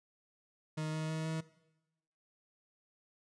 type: tone with pitch steps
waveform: 40% pulse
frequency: 155.56 / 157 / 158.46 / 159.93 Hz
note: D#3 / D#3 / D#3 / D#3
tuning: 0 / +16 / +32 / +48 cents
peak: -34 dBFS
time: 0.77-1.41 s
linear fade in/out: 10 ms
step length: 160 ms
effects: noise-tail reverb RT60 0.9 s tail -18 dB re dry + resampled to 22050 Hz